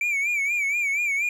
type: tone with vibrato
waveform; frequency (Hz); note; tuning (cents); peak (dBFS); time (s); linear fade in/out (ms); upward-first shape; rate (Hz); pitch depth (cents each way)
triangle; 2312; D7; -28; -20; 0.01-1.29; 2; sine; 4.2; 92
effects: none